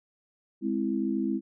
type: chord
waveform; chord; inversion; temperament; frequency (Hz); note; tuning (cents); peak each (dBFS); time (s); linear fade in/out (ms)
sine; Ab augmented; none; equal; 207.7 / 261.6 / 329.6; Ab3 / C4 / E4; 0 / 0 / 0; -30; 0.61-1.41; 50
effects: none